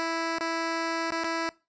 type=tone with dropouts; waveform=10% pulse; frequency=329.6 Hz; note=E4; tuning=in tune; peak=-19 dBFS; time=0-1.49 s; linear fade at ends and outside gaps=0 ms; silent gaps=0.385-0.408 / 1.105-1.12 / 1.237-1.244 s; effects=noise-tail reverb RT60 0.3 s tail -22 dB re dry + resampled to 16000 Hz